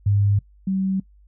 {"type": "tone pair in turn", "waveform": "sine", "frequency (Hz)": [101.3, 191.23], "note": ["G#2", "G3"], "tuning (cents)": [-43, -43], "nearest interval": "major seventh", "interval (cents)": 1100, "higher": "second", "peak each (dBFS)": [-15, -19], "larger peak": "first", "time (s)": [[0.06, 0.39], [0.67, 1]], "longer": "neither", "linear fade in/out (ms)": 5, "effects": ["noise-tail reverb RT60 0.1 s tail -22 dB re dry", "added 50 Hz sine -49 dBFS peak until 1.27 s"]}